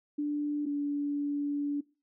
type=tone pair in turn; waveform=sine; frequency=293.7 / 288.2 Hz; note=D4 / D4; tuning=0 / -33 cents; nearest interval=unison; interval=33 cents; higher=first; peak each=-28 / -28 dBFS; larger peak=neither; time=0.18-0.66 / 0.66-1.81 s; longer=second; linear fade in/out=10 ms; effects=noise-tail reverb RT60 0.3 s tail -20 dB re dry